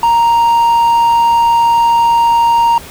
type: tone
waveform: triangle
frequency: 932.3 Hz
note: A#5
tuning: in tune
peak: -5 dBFS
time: 0.03-2.78 s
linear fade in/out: 2 ms
effects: pink hiss -32 dBFS RMS until 2.9 s